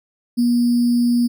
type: tone with sample-and-hold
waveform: sine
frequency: 240.1 Hz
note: B3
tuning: 49 cents flat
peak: -13 dBFS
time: 0.37-1.28 s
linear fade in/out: 20 ms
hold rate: 4900 Hz
effects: none